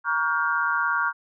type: chord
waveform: sine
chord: G half-diminished seventh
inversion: first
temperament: just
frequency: 940.8 / 1128.9 / 1411.2 / 1568 Hz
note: Bb5 / Db6 / F6 / G6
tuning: +16 / +31 / +18 / 0 cents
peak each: -29 / -27 / -24 / -28 dBFS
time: 0.04-1.13 s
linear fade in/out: 50 ms
effects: none